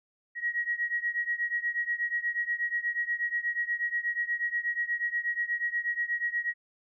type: beating tone pair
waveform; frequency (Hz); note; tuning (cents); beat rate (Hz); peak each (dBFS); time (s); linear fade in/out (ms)
sine; 1897 / 1905.3; A#6 / A#6; +30 / +37; 8.3; -30 / -32; 0.35-6.54; 50
effects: none